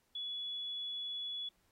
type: tone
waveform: sine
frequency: 3400 Hz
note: G#7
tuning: 40 cents sharp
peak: -38 dBFS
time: 0.15-1.49 s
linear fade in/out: 5 ms
effects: pink hiss -75 dBFS RMS until 1.71 s + AAC 48 kbps